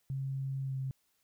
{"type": "tone with pitch glide", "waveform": "sine", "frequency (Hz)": [135.1, 133.01], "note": ["C#3", "C3"], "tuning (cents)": [-44, 29], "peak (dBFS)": -33, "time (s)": [0.1, 0.91], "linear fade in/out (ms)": 0, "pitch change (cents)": -27, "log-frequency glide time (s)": [0.63, 0.76], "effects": ["white hiss -75 dBFS RMS until 1.23 s"]}